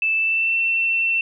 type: tone with pitch glide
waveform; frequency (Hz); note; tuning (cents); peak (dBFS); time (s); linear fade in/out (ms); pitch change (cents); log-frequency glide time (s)
sine; 2637 to 2694; E7 to E7; 0 to +37; -17; 0.02-1.21; 2; +37; 0.15-0.59
effects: none